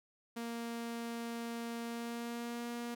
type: tone with pitch glide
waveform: sawtooth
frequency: 233.1 to 237.7 Hz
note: A#3 to A#3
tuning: 0 to +34 cents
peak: -35 dBFS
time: 0.36-2.95 s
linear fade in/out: 10 ms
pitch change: +34 cents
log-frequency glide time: 1.83-2.68 s
effects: none